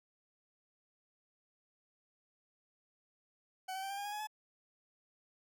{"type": "tone with pitch steps", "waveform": "40% pulse", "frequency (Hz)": [752, 766, 780.3, 794.9, 809.7, 824.8, 840.2, 855.9], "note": ["F#5", "G5", "G5", "G5", "G#5", "G#5", "G#5", "A5"], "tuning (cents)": [28, -40, -8, 24, -44, -12, 20, -48], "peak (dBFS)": -38, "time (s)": [3.68, 4.272], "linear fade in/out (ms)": 10, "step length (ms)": 74, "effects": []}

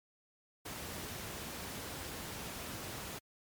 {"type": "noise", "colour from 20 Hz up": "pink", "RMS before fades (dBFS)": -43, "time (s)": [0.65, 3.19], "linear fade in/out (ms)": 10, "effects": ["high-pass 60 Hz 12 dB/octave", "MP3 96 kbps"]}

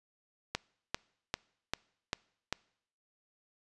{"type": "click train", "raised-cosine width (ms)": 0.2, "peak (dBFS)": -14, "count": 6, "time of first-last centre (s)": [0.55, 2.526], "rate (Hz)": 2.53, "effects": ["noise-tail reverb RT60 0.7 s tail -25 dB re dry", "resampled to 24000 Hz"]}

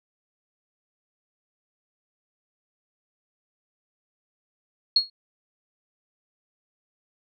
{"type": "tone with exponential decay", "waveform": "sine", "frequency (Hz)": 4308, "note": "C8", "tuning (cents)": 50, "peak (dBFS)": -12, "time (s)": [4.96, 5.1], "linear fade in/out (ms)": 5, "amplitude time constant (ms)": 29, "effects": []}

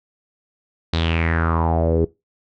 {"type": "tone with low-pass filter sweep", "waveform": "sawtooth", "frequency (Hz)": 82.41, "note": "E2", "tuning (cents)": 0, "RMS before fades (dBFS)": -19, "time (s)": [0.93, 2.05], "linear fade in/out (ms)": 5, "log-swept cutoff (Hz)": [4100, 390], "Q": 5.6, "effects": ["noise-tail reverb RT60 0.2 s tail -19 dB re dry"]}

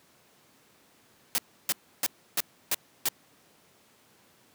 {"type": "noise bursts", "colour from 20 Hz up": "white", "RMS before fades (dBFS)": -26, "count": 6, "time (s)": [1.35, 3.086], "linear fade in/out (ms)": 0, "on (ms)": 31, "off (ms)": 310, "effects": ["pink hiss -61 dBFS RMS until 4.54 s", "high-pass 150 Hz 12 dB/octave"]}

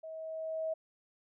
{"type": "tone with level ramp", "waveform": "sine", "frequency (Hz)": 640, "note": "D#5", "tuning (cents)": 49, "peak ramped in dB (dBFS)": [-42, -31], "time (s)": [0.03, 0.74], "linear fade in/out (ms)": 10, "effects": []}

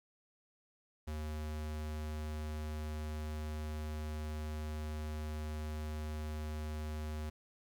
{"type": "tone", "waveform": "square", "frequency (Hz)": 76.6, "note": "D#2", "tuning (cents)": -27, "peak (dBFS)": -39, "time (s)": [1.07, 7.3], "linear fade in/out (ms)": 10, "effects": ["11-bit"]}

